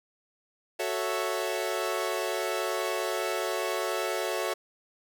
sawtooth chord, F# minor seventh, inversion none, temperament equal, 370 / 440 / 554.4 / 659.3 Hz, F#4 / A4 / C#5 / E5, 0 / 0 / 0 / 0 cents, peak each -30 dBFS, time 0.79-4.54 s, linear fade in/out 10 ms, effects none

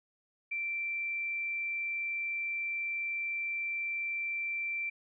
sine tone, 2347 Hz, D7, 2 cents flat, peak -32 dBFS, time 0.51-4.9 s, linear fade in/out 10 ms, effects none

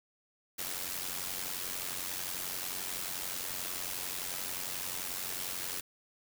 white noise with amplitude modulation, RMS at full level -35 dBFS, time 0.58-5.81 s, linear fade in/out 10 ms, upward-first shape sine, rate 91.3 Hz, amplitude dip 65%, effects none

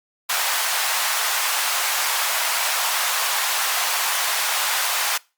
pink high-pass noise, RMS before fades -22 dBFS, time 0.29-5.18 s, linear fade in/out 10 ms, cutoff 790 Hz, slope 24 dB/octave, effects noise-tail reverb RT60 0.3 s tail -24 dB re dry + Opus 48 kbps

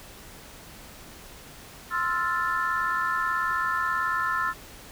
sine chord, F major seventh, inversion second, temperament equal, 1046.5 / 1318.5 / 1396.9 / 1760 Hz, C6 / E6 / F6 / A6, 0 / 0 / 0 / 0 cents, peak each -29 / -28 / -30 / -29 dBFS, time 1.9-4.54 s, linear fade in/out 50 ms, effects tanh soft clip ceiling -14 dBFS + pink hiss -46 dBFS RMS until 4.91 s

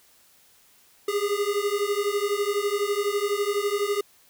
square beating tone pair, 402.2 / 414.2 Hz, G4 / G#4, +44 / -5 cents, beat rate 12 Hz, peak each -27 dBFS, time 1.08-4.01 s, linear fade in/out 5 ms, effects white hiss -58 dBFS RMS until 4.29 s

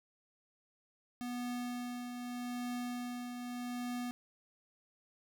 square tone with tremolo, 244.8 Hz, B3, 15 cents flat, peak -37 dBFS, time 1.21-4.11 s, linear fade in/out 0 ms, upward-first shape triangle, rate 0.82 Hz, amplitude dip 45%, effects none

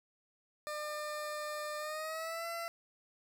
20% pulse tone with pitch glide, 601 to 674.6 Hz, D5 to E5, +40 to +40 cents, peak -33 dBFS, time 0.67-2.68 s, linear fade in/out 0 ms, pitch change +200 cents, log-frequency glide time 1.78-2.47 s, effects none

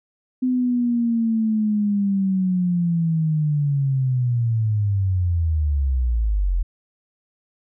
sine linear sweep, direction down, 255.9 to 41.2 Hz, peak -17 dBFS, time 0.42-6.63 s, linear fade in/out 10 ms, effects none

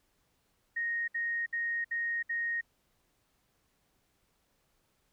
sine tone bursts, 1864.7 Hz, A#6, in tune, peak -30 dBFS, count 5, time 0.76-2.612 s, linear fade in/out 10 ms, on 320 ms, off 63 ms, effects pink hiss -74 dBFS RMS until 5.12 s

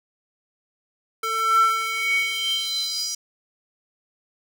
square tone with high-pass filter sweep, 446.9 Hz, A4, 27 cents sharp, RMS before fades -23 dBFS, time 1.23-3.15 s, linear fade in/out 5 ms, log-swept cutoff 950 to 5600 Hz, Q 7.6, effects none

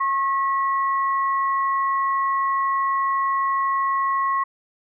sine tone pair together, 1087 / 1941 Hz, C#6 / B6, -34 / -31 cents, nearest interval minor seventh, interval 1003 cents, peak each -19 / -30 dBFS, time 0-4.44 s, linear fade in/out 10 ms, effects none

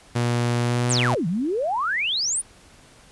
sawtooth tone with pitch glide, 120 to 122.66 Hz, B2 to B2, -49 to -11 cents, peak -16 dBFS, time 0.15-1.15 s, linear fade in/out 10 ms, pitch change +38 cents, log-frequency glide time 0.61-0.93 s
sine exponential two-way sweep, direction down then up, 10000 to 155 to 10000 Hz, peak -21 dBFS, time 0.89-2.42 s, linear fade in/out 20 ms, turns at 1.27 s
effects pink hiss -51 dBFS RMS until 3.11 s + resampled to 24000 Hz

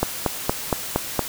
click train, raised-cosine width 1 ms, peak -4 dBFS, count 6, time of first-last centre 0.03-1.193 s, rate 4.3 Hz, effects white hiss -31 dBFS RMS until 1.28 s

